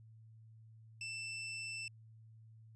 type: tone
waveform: sawtooth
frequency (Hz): 2662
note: E7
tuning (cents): +16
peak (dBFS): -38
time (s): 1.01-1.88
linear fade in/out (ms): 2
effects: added 111 Hz sine -56 dBFS peak until 2.75 s + resampled to 22050 Hz